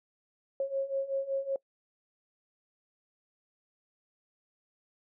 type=beating tone pair; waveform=sine; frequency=541 / 546.3 Hz; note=C#5 / C#5; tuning=-42 / -25 cents; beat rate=5.3 Hz; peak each=-34 / -31 dBFS; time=0.6-1.56 s; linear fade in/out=2 ms; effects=noise-tail reverb RT60 0.1 s tail -23 dB re dry